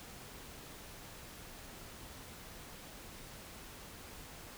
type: silence
effects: pink hiss -51 dBFS RMS until 4.57 s